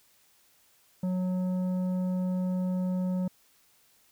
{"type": "tone with tanh clipping", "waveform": "sine", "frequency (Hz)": 183.3, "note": "F#3", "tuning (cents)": -16, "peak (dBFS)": -28, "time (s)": [1.03, 3.28], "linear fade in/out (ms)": 5, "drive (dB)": 9, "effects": ["white hiss -64 dBFS RMS until 4.11 s"]}